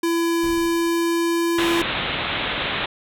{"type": "tone with pitch glide", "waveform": "square", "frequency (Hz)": [336, 338.3], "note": ["E4", "E4"], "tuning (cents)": [33, 45], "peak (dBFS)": -19, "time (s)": [0.03, 1.82], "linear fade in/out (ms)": 5, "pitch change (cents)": 12, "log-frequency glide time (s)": [0.42, 1.7]}
{"type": "noise with exponential decay", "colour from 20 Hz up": "brown", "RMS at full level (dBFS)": -31, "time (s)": [0.43, 1.26], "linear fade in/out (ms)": 5, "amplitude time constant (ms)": 180}
{"type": "low-pass noise", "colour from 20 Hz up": "white", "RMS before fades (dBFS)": -25, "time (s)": [1.58, 2.86], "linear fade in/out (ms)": 5, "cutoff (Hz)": 3800, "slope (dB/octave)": 96}
{"effects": []}